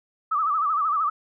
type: tone with vibrato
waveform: sine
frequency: 1225 Hz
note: D#6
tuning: 27 cents flat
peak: -20 dBFS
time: 0.31-1.1 s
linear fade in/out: 10 ms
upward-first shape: sine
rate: 13 Hz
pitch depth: 120 cents each way
effects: none